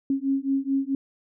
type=beating tone pair; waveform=sine; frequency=270 / 274.6 Hz; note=C#4 / C#4; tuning=-45 / -16 cents; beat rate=4.6 Hz; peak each=-25 dBFS; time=0.1-0.95 s; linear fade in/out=2 ms; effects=none

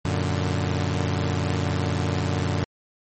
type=chord; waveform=sawtooth; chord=Gb augmented; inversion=none; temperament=equal; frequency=92.5 / 116.54 / 146.83 Hz; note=Gb2 / Bb2 / D3; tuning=0 / 0 / 0 cents; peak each=-21 / -25 / -23 dBFS; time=0.05-2.64 s; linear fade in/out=0 ms; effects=MP3 32 kbps

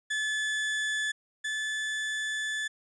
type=tone pair in turn; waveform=35% pulse; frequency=1728 / 1735.4 Hz; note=A6 / A6; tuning=-32 / -24 cents; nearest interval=unison; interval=8 cents; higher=second; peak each=-26 / -28 dBFS; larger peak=first; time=0.1-1.12 / 1.44-2.68 s; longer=second; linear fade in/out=10 ms; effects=resampled to 22050 Hz

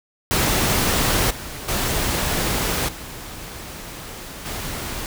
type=noise with level steps; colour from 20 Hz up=pink; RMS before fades=-19 / -33 / -22 / -35 / -29 dBFS; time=0.31-5.06 s; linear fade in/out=0 ms; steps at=1.3 / 1.68 / 2.88 / 4.45 s; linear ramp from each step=10 ms; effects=none

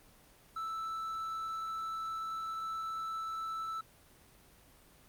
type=tone; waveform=triangle; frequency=1318.5 Hz; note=E6; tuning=in tune; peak=-34 dBFS; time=0.56-3.81 s; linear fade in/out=5 ms; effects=pink hiss -61 dBFS RMS until 5.08 s + Opus 24 kbps

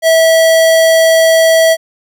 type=tone; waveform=square; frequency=651 Hz; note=E5; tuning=22 cents flat; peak=-6 dBFS; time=0.02-1.77 s; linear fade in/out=50 ms; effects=none

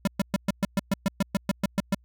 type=tone bursts; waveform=square; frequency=196 Hz; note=G3; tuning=in tune; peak=-21 dBFS; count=14; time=0.05-1.946 s; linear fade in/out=2 ms; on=24 ms; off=120 ms; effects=added 60 Hz sine -56 dBFS peak until 2.04 s

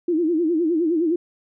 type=tone with vibrato; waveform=sine; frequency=329.6 Hz; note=E4; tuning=in tune; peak=-17 dBFS; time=0.08-1.16 s; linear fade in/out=5 ms; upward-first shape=sine; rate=9.7 Hz; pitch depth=130 cents each way; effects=none

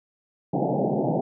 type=band-pass noise; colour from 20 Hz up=pink; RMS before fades=-24 dBFS; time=0.53-1.21 s; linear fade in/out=5 ms; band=130 to 840 Hz; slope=96 dB/octave; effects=none

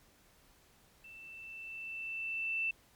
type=tone with level ramp; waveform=sine; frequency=2664 Hz; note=E7; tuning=18 cents sharp; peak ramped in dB=-50 to -30 dBFS; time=1.04-2.71 s; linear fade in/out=5 ms; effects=pink hiss -65 dBFS RMS until 2.95 s + MP3 96 kbps

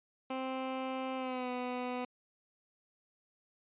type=tone with pitch glide; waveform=15% pulse; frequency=261.6 to 249.1 Hz; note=C4 to B3; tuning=0 to +15 cents; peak=-29 dBFS; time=0.3-2.05 s; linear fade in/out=5 ms; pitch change=-85 cents; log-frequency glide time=1.16-1.5 s; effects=resampled to 8000 Hz

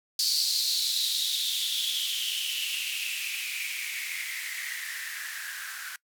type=noise with band-pass filter sweep; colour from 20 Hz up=violet; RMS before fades=-31 dBFS; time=0.19-5.96 s; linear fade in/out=2 ms; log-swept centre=4600 to 1500 Hz; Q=7.2; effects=noise-tail reverb RT60 0.1 s tail -22 dB re dry

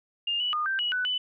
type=tone with pitch steps; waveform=sine; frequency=2816 / 2951 / 1221 / 1565 / 2920 / 1493 / 2996 Hz; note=F7 / F#7 / D#6 / G6 / F#7 / F#6 / F#7; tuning=+14 / -5 / -33 / -3 / -24 / +15 / +21 cents; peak=-25 dBFS; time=0.27-1.18 s; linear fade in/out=5 ms; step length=130 ms; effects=none

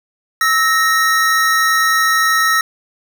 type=tone pair together; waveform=square; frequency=1306.4 / 1863 Hz; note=E6 / A#6; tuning=-16 / -2 cents; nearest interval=tritone; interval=614 cents; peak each=-15 dBFS; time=0.41-2.61 s; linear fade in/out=2 ms; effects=none

